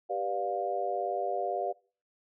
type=chord; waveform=sine; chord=G dominant seventh; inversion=none; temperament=just; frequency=392 / 490 / 588 / 705.6 Hz; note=G4 / B4 / D5 / F5; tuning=0 / -14 / +2 / +18 cents; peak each=-36 / -37 / -35 / -32 dBFS; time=0.09-1.73 s; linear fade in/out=20 ms; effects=noise-tail reverb RT60 0.4 s tail -23 dB re dry